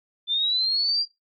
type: linear sweep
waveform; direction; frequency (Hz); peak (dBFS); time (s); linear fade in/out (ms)
sine; up; 3520 to 4818; -20; 0.27-1.06; 50
effects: noise-tail reverb RT60 0.2 s tail -20 dB re dry + MP3 48 kbps